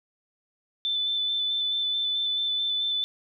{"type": "tone with vibrato", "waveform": "sine", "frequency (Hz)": 3519, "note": "A7", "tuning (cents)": 0, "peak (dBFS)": -24, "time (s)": [0.85, 3.04], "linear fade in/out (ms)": 0, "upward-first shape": "square", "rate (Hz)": 4.6, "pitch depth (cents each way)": 12, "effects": []}